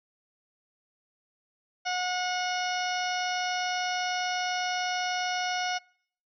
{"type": "harmonic tone with a mistuned harmonic", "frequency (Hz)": 727, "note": "F#5", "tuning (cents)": -31, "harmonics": [1, 2, 3, 4, 5, 6, 7, 8], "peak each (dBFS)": [-30, -34, -36, -38, -43, -43, -39, -41], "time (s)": [1.85, 5.79], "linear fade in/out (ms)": 20, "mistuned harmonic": 7, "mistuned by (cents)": 62, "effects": ["noise-tail reverb RT60 0.6 s tail -25 dB re dry"]}